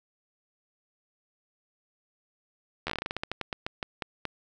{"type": "slowing click train", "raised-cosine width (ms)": 0.3, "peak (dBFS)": -15, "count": 19, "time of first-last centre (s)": [2.87, 4.253], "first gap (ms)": 12, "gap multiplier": 1.19, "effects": []}